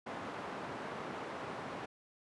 white band-pass noise, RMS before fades -43 dBFS, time 0.06-1.86 s, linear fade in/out 10 ms, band 140 to 1100 Hz, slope 12 dB/octave, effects resampled to 24000 Hz

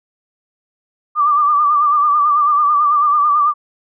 sine tone with vibrato, 1181 Hz, D6, 9 cents sharp, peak -10 dBFS, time 1.15-3.54 s, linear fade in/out 50 ms, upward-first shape sine, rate 9.1 Hz, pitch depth 56 cents each way, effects none

